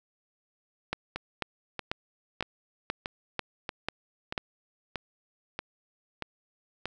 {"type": "two click trains", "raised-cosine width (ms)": 0.3, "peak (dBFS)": [-17, -13], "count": [10, 8], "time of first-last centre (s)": [[1.16, 6.856], [0.93, 4.378]], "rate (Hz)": [1.58, 2.03], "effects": []}